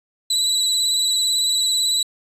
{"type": "tone with vibrato", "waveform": "30% pulse", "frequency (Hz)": 3951, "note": "B7", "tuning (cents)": 0, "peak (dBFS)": -14, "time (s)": [0.3, 2.03], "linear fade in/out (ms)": 5, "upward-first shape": "square", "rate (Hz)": 18, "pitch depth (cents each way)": 25, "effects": ["resampled to 32000 Hz"]}